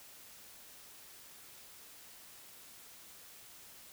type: silence
effects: white hiss -55 dBFS RMS until 3.92 s